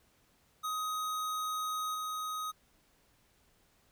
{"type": "tone with level steps", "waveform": "square", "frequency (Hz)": 1256, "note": "D#6", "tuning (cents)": 16, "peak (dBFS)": [-34, -36], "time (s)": [0.63, 2.52], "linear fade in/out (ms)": 20, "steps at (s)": 1.94, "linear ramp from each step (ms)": 10, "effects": ["pink hiss -69 dBFS RMS until 3.91 s"]}